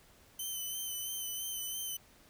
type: tone with vibrato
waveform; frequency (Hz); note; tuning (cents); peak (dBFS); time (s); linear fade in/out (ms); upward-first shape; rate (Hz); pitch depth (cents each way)
5% pulse; 3053; G7; -46; -29; 0.39-1.97; 5; sine; 3; 31
effects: pink hiss -62 dBFS RMS until 2.29 s